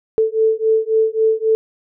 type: beating tone pair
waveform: sine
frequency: 440 / 443.7 Hz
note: A4 / A4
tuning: 0 / +14 cents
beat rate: 3.7 Hz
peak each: -16 dBFS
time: 0.18-1.55 s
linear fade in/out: 0 ms
effects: none